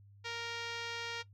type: tone with low-pass filter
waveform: 5% pulse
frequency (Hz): 466.2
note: A#4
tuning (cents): 0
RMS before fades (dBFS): -41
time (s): 0.24-1.23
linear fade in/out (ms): 20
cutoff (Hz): 4400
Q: 0.8
effects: noise-tail reverb RT60 0.1 s tail -17 dB re dry + added 100 Hz sine -56 dBFS peak until 1.33 s